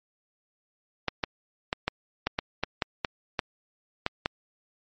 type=clicks; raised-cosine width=0.3 ms; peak=-9 dBFS; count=12; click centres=1.083 / 1.238 / 1.729 / 1.88 / 2.27 / 2.389 / 2.636 / 2.822 / 3.048 / 3.392 / 4.064 / 4.259 s; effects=MP3 32 kbps